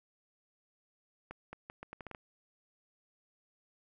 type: accelerating click train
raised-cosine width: 0.5 ms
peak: -29 dBFS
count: 9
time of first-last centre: 1.31-2.148 s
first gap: 220 ms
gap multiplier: 0.77
effects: none